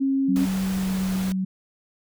sine tone, 270.7 Hz, C#4, 41 cents flat, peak -19 dBFS, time 0-0.46 s, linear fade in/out 20 ms
sine tone with pitch glide, 190 to 188.47 Hz, F#3 to F#3, +46 to +32 cents, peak -22 dBFS, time 0.28-1.45 s, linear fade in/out 10 ms, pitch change -14 cents, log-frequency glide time 0.67-0.98 s
pink noise, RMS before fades -35 dBFS, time 0.36-1.32 s, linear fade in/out 0 ms
effects none

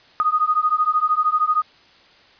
sine beating tone pair, 1235 / 1248 Hz, D#6 / D#6, -13 / +5 cents, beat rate 13 Hz, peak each -19 dBFS, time 0.2-1.62 s, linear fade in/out 0 ms, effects white hiss -51 dBFS RMS until 2.39 s + resampled to 11025 Hz

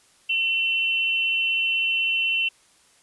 sine tone pair together, 2708 / 3040 Hz, E7 / F#7, +46 / +46 cents, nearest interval major second, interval 200 cents, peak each -21 / -27 dBFS, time 0.29-2.49 s, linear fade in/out 10 ms, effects white hiss -58 dBFS RMS until 3.02 s + resampled to 24000 Hz

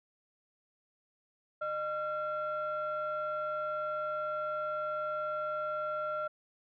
sine tone pair together, 610.5 / 1369 Hz, D#5 / F6, -33 / -35 cents, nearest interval octave + major second, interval 1398 cents, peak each -34 / -34 dBFS, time 1.61-6.28 s, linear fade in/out 10 ms, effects tanh soft clip ceiling -27 dBFS

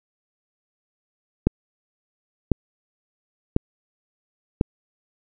click train, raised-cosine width 3 ms, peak -3 dBFS, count 4, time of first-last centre 1.47-4.611 s, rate 0.955 Hz, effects none

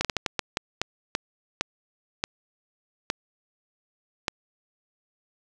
slowing click train, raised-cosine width 0.2 ms, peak -7 dBFS, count 13, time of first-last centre 0.01-4.282 s, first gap 37 ms, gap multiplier 1.37, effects none

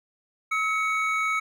triangle tone pair together, 1286.8 / 2229 Hz, E6 / C#7, -42 / +9 cents, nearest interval minor seventh, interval 951 cents, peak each -24 dBFS, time 0.51-1.4 s, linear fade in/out 10 ms, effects none

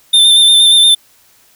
square tone with vibrato, 3577 Hz, A7, 28 cents sharp, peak -5 dBFS, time 0.13-0.95 s, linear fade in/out 10 ms, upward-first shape square, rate 8.5 Hz, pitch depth 20 cents each way, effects white hiss -49 dBFS RMS until 1.55 s

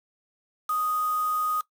sine tone with quantisation, 1244.5 Hz, D#6, in tune, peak -24 dBFS, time 0.69-1.61 s, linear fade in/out 5 ms, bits 6, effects noise-tail reverb RT60 0.1 s tail -18 dB re dry

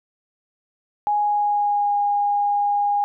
sine tone with pitch glide, 830.6 to 817.3 Hz, G#5 to G#5, 0 to -28 cents, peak -17 dBFS, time 1.07-3.04 s, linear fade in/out 0 ms, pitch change -28 cents, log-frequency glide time 1.19-1.96 s, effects none

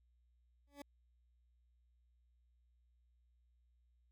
20% pulse tone with exponential growth, 284.9 Hz, C#4, 48 cents sharp, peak -40 dBFS, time 0.67-0.82 s, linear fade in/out 5 ms, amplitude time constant 31 ms, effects added 60 Hz sine -70 dBFS peak until 4.11 s

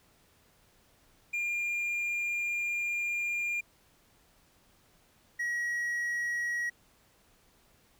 triangle tone pair in turn, 2405 / 1908.8 Hz, D7 / A#6, +41 / +41 cents, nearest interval major third, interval 400 cents, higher first, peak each -28 / -28 dBFS, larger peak neither, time 1.33-3.61 / 5.39-6.7 s, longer first, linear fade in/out 10 ms, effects pink hiss -65 dBFS RMS until 7.99 s

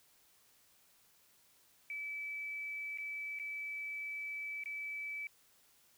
sine tone with dropouts, 2304 Hz, D7, 34 cents flat, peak -39 dBFS, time 1.9-5.27 s, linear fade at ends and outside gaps 1 ms, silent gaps 2.975-2.984 / 3.389-3.397 / 4.637-4.658 s, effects white hiss -68 dBFS RMS until 5.97 s

